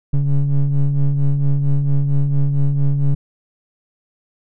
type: ring-modulated tone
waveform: triangle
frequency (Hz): 69.3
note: C#2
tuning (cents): 0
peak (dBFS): -7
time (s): 0.13-3.15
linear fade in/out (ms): 10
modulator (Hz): 71.5
effects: none